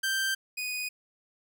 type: tone pair in turn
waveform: sawtooth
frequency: 1568 / 2483 Hz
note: G6 / D#7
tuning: 0 / -4 cents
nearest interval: minor sixth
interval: 796 cents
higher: second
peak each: -23 / -28 dBFS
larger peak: first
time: 0.03-0.35 / 0.57-0.89 s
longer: neither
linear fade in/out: 10 ms
effects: none